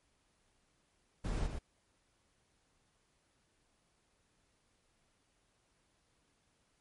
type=noise with echo; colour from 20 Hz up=brown; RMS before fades=-36 dBFS; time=1.24-1.47 s; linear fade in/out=10 ms; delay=120 ms; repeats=1; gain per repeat=-5 dB; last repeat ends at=1.59 s; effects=pink hiss -75 dBFS RMS until 6.8 s + MP3 48 kbps